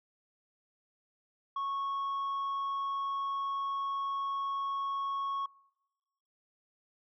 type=tone; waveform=sine; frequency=1103 Hz; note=C#6; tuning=9 cents flat; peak=-29 dBFS; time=1.56-5.46 s; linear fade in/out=5 ms; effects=noise-tail reverb RT60 1.0 s tail -26 dB re dry + tanh soft clip ceiling -31 dBFS